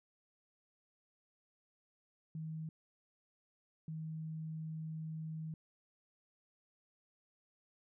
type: tone bursts at uneven times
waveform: sine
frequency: 158.5 Hz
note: D#3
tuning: 32 cents sharp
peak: -40 dBFS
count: 2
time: 2.35-2.69 / 3.88-5.54 s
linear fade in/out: 2 ms
effects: none